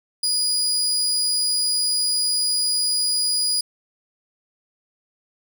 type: tone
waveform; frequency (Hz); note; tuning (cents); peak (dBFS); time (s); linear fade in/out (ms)
30% pulse; 4906; D#8; -25; -16; 0.23-3.61; 5
effects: none